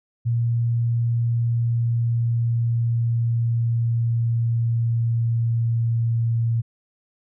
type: tone with pitch glide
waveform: sine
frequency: 117.5 to 115.61 Hz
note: A#2 to A#2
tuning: +14 to -14 cents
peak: -18 dBFS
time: 0.25-6.62 s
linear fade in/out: 20 ms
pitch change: -28 cents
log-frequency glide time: 1.23-6.28 s
effects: none

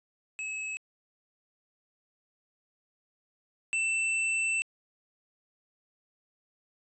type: tone pair in turn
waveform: square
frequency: 2582 / 2670 Hz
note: E7 / E7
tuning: -37 / +22 cents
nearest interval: minor second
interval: 59 cents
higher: second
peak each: -34 / -27 dBFS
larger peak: second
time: 0.39-0.77 / 3.73-4.62 s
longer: second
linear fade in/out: 0 ms
effects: resampled to 22050 Hz

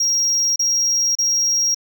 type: tone bursts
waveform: triangle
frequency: 5620 Hz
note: F8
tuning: 10 cents sharp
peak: -14 dBFS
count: 3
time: 0-1.746 s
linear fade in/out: 5 ms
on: 560 ms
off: 33 ms
effects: none

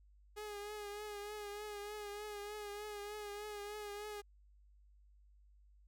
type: tone with vibrato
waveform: sawtooth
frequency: 415.3 Hz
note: G#4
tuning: in tune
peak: -40 dBFS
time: 0.36-4.22 s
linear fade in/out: 20 ms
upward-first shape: triangle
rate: 3.3 Hz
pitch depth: 44 cents each way
effects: added 50 Hz sine -62 dBFS peak until 5.87 s

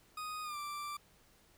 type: tone with pitch glide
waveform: 40% pulse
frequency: 1244.5 to 1174.7 Hz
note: D#6 to D6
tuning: 0 to 0 cents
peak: -39 dBFS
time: 0.17-0.97 s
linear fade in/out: 5 ms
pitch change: -100 cents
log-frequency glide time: 0.43-0.57 s
effects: pink hiss -66 dBFS RMS until 1.57 s

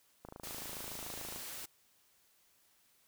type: click train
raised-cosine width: 1 ms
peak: -33 dBFS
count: 31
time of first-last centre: 0.25-1.361 s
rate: 27 Hz
type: noise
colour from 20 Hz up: white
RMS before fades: -45 dBFS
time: 0.43-1.66 s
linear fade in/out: 10 ms
effects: white hiss -70 dBFS RMS until 3.07 s

